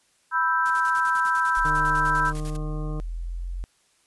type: chord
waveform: sine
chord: E minor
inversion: second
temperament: equal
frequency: 987.8 / 1318.5 / 1568 Hz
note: B5 / E6 / G6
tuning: 0 / 0 / 0 cents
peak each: -24 dBFS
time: 0.31-2.33 s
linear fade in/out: 50 ms
type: noise with tremolo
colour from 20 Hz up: white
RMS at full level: -41 dBFS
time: 0.65-2.57 s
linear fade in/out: 10 ms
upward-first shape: square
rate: 10 Hz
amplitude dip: 75%
type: exponential sweep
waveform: sine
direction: up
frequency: 34.65 to 44.82 Hz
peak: -28 dBFS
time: 1.57-3.64 s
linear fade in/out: 0 ms
type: harmonic tone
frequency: 152.7 Hz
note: D#3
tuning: 32 cents flat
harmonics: 1 / 2 / 3 / 4 / 5 / 7 / 8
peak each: -31 / -37 / -40 / -45 / -49 / -46 / -47 dBFS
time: 1.65-3 s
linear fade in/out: 0 ms
effects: white hiss -64 dBFS RMS until 4.06 s + resampled to 24000 Hz